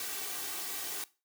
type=noise with comb filter; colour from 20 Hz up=white; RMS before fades=-38 dBFS; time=0-1.04 s; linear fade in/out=2 ms; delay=2.6 ms; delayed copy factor=+0.7; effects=noise-tail reverb RT60 0.3 s tail -19 dB re dry + high-pass 150 Hz 12 dB/octave